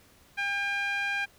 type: tone with band-pass filter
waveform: sawtooth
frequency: 802 Hz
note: G5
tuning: 39 cents sharp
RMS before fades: -30 dBFS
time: 0.37-1.26 s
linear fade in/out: 20 ms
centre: 2000 Hz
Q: 8.1
effects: pink hiss -59 dBFS RMS until 1.38 s